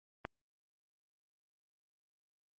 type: click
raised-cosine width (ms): 0.5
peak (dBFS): -23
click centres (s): 0.251
effects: Opus 32 kbps